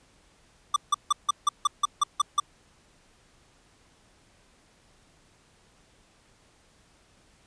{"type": "tone bursts", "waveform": "square", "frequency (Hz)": 1174.7, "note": "D6", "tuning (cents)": 0, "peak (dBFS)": -19, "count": 10, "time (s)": [0.74, 2.4], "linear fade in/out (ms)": 5, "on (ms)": 22, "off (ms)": 160, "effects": ["pink hiss -61 dBFS RMS until 7.46 s", "resampled to 22050 Hz"]}